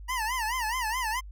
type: tone with vibrato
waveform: 25% pulse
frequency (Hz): 944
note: A#5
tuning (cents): +22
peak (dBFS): -24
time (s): 0.08-1.21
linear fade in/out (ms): 20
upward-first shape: sine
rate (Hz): 4.7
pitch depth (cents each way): 170
effects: added 50 Hz sine -40 dBFS peak until 1.31 s